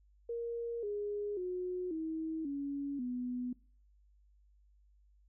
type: tone with pitch steps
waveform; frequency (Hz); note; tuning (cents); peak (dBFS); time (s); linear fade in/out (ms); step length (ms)
sine; 468.2 / 412.3 / 363.1 / 319.8 / 281.6 / 248; A#4 / G#4 / F#4 / D#4 / C#4 / B3; +8 / -13 / -33 / +48 / +27 / +7; -35; 0.29-3.53; 5; 540
effects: noise-tail reverb RT60 0.4 s tail -22 dB re dry + added 50 Hz sine -63 dBFS peak until 5.28 s